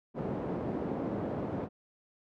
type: band-pass noise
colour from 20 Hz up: pink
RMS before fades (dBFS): -35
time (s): 0.14-1.69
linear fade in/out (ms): 50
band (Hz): 170 to 550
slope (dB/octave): 12
effects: none